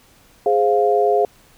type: chord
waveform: sine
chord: F minor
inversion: first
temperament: equal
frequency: 415.3 / 523.3 / 698.5 Hz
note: Ab4 / C5 / F5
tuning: 0 / 0 / 0 cents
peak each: -16 / -21 / -17 dBFS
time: 0.46-1.25 s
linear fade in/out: 2 ms
effects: pink hiss -52 dBFS RMS until 1.57 s